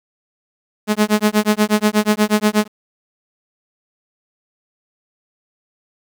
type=tone with tremolo; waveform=sawtooth; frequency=211.7 Hz; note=G#3; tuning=33 cents sharp; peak=-6 dBFS; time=0.87-2.68 s; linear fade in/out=50 ms; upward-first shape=sine; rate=8.3 Hz; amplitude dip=100%; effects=8-bit